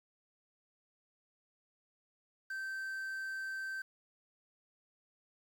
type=tone with quantisation; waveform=triangle; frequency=1553 Hz; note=G6; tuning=17 cents flat; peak=-36 dBFS; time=2.5-3.82 s; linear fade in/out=5 ms; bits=10; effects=none